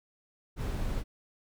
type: noise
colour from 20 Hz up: brown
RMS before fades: -32 dBFS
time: 0.56-1.04 s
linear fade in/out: 50 ms
effects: none